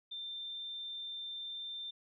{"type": "tone", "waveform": "sine", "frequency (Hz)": 3579, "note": "A7", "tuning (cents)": 29, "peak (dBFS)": -40, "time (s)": [0.11, 1.91], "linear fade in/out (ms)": 10, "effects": []}